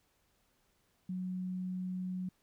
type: tone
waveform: sine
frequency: 183.8 Hz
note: F#3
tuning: 11 cents flat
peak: -35 dBFS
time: 1.09-2.29 s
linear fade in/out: 5 ms
effects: pink hiss -74 dBFS RMS until 2.42 s